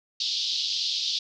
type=band-pass noise; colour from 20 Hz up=white; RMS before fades=-28 dBFS; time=0.2-1.19 s; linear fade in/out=5 ms; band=3200 to 5100 Hz; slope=48 dB/octave; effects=none